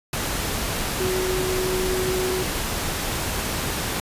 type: tone in noise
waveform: sine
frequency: 370.9 Hz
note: F#4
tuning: 4 cents sharp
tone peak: -23 dBFS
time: 1-2.43 s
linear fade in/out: 2 ms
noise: pink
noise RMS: -26 dBFS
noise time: 0.13-4 s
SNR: 0 dB
effects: resampled to 32000 Hz